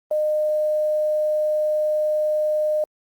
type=tone with quantisation; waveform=sine; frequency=610 Hz; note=D#5; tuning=34 cents flat; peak=-18 dBFS; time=0.11-2.84 s; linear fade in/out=2 ms; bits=8; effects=Opus 24 kbps